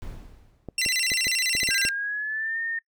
brown noise with exponential decay, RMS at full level -35 dBFS, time 0.02-0.94 s, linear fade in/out 0 ms, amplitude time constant 200 ms
clicks, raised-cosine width 2 ms, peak -21 dBFS, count 8, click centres 0.687 / 0.862 / 1.118 / 1.269 / 1.551 / 1.632 / 1.689 / 1.851 s
20% pulse tone with vibrato, 2349 Hz, D7, in tune, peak -17 dBFS, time 0.78-1.89 s, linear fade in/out 2 ms, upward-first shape square, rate 14 Hz, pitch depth 260 cents each way
sine tone with pitch glide, 1600 to 1827.3 Hz, G6 to A#6, +35 to -35 cents, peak -26 dBFS, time 1.7-2.79 s, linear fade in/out 5 ms, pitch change +230 cents, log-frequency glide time 1.88-2.6 s
effects noise-tail reverb RT60 0.1 s tail -24 dB re dry

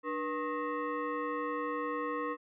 sine tone with frequency modulation, 298.1 Hz, D4, 26 cents sharp, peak -32 dBFS, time 0.03-2.37 s, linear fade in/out 50 ms, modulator 781 Hz, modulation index 1.6, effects none

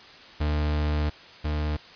40% pulse tone pair in turn, 75 / 75.43 Hz, D2 / D2, +37 / +47 cents, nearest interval unison, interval 10 cents, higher second, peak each -22 / -24 dBFS, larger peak first, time 0.4-1.1 / 1.44-1.77 s, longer first, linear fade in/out 10 ms, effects white hiss -47 dBFS RMS until 1.95 s + resampled to 11025 Hz

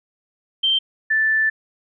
sine tone pair in turn, 3136 / 1760 Hz, G7 / A6, 0 / 0 cents, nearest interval minor seventh, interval 1000 cents, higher first, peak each -15 dBFS, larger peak neither, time 0.63-0.79 / 1.1-1.5 s, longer second, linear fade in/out 10 ms, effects none

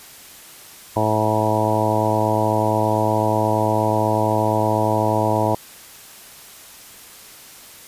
harmonic tone with a mistuned harmonic, 108.4 Hz, A2, 25 cents flat, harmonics 1 / 2 / 3 / 4 / 5 / 6 / 7 / 8 / 9, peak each -23 / -27 / -25 / -27 / -25 / -23 / -26 / -26 / -24 dBFS, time 0.96-5.55 s, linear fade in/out 5 ms, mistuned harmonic 9, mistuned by -23 cents, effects white hiss -42 dBFS RMS until 7.87 s + resampled to 32000 Hz

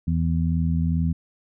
harmonic tone, 82.41 Hz, E2, in tune, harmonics 1 / 2 / 3, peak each -23 / -22 / -29 dBFS, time 0.07-1.13 s, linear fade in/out 10 ms, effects none

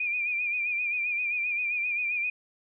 sine tone with vibrato, 2422 Hz, D#7, 47 cents flat, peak -26 dBFS, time 0-2.3 s, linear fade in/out 5 ms, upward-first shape sine, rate 7.6 Hz, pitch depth 55 cents each way, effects none

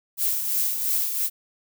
violet noise with tremolo, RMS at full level -22 dBFS, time 0.17-1.3 s, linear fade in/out 50 ms, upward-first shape triangle, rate 2.9 Hz, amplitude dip 55%, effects none

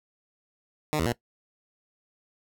10% pulse tone with pitch steps, 152.2 / 81.6 / 118.9 Hz, D#3 / E2 / A#2, -38 / -17 / +35 cents, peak -16 dBFS, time 0.93-1.125 s, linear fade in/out 0 ms, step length 65 ms, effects noise-tail reverb RT60 0.1 s tail -19 dB re dry

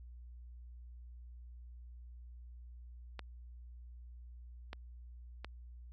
clicks, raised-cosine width 0.3 ms, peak -27 dBFS, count 3, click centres 3.193 / 4.731 / 5.446 s, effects added 60 Hz sine -49 dBFS peak until 5.92 s

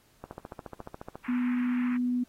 click train, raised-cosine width 1 ms, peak -25 dBFS, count 14, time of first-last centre 0.24-1.155 s, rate 14.2 Hz
white band-pass noise, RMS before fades -44 dBFS, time 1.24-1.97 s, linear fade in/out 5 ms, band 910 to 2400 Hz, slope 48 dB/octave
sine tone, 246.9 Hz, B3, in tune, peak -25 dBFS, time 1.28-2.24 s, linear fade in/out 10 ms
effects pink hiss -64 dBFS RMS until 2.28 s + AAC 48 kbps

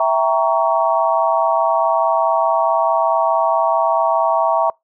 sine chord, E diminished seventh, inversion none, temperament equal with one note detuned, 659.3 / 784 / 932.3 / 1119.7 Hz, E5 / G5 / Bb5 / Db6, 0 / 0 / 0 / +17 cents, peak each -16 / -21 / -18 / -20 dBFS, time 0-4.7 s, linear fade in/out 2 ms, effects noise-tail reverb RT60 0.2 s tail -26 dB re dry

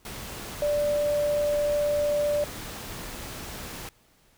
sine tone in noise, 587.3 Hz, D5, in tune, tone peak -22 dBFS, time 0.62-2.44 s, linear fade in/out 2 ms, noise pink, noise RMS -38 dBFS, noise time 0.05-3.89 s, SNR +13 dB, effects pink hiss -62 dBFS RMS until 4.37 s

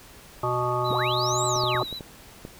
harmonic tone, 123.47 Hz, B2, in tune, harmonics 1 / 3 / 5 / 7 / 9 / 10, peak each -30 / -30 / -30 / -30 / -30 / -30 dBFS, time 0.43-1.83 s, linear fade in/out 5 ms
triangle tone with vibrato, 3889 Hz, B7, 27 cents flat, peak -32 dBFS, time 0.84-2 s, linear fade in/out 20 ms, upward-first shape triangle, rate 8.3 Hz, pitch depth 60 cents each way
sine linear two-way sweep, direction up then down, 65.6 to 8030 to 176.1 Hz, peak -28 dBFS, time 0.9-1.84 s, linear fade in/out 5 ms, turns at 1.45 s
clicks, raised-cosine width 2 ms, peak -23 dBFS, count 6, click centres 1.561 / 1.637 / 1.75 / 1.927 / 2.008 / 2.451 s
effects pink hiss -48 dBFS RMS until 2.59 s

